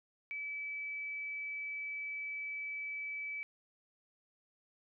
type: tone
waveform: sine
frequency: 2300 Hz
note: D7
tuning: 37 cents flat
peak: -38 dBFS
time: 0.31-3.43 s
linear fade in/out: 0 ms
effects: none